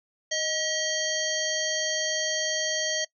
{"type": "harmonic tone with a mistuned harmonic", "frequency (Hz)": 639, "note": "D#5", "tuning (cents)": 46, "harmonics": [1, 3, 5, 7, 9, 10], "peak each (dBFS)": [-32, -32, -32, -32, -32, -32], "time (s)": [0.31, 3.05], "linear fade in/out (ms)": 10, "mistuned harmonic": 1, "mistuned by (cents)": -43, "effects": ["noise-tail reverb RT60 0.1 s tail -23 dB re dry"]}